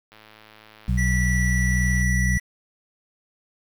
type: click train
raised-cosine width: 0.3 ms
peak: -31 dBFS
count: 206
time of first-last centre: 0.12-2.018 s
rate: 108 Hz
type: harmonic tone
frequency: 61.74 Hz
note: B1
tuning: in tune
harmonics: 1 / 2 / 3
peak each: -21 / -24 / -26 dBFS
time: 0.88-2.38 s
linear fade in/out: 5 ms
type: tone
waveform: square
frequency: 1954 Hz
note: B6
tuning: 19 cents flat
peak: -25 dBFS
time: 0.97-2.4 s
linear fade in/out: 20 ms
effects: low-pass 10000 Hz 12 dB/octave + 8-bit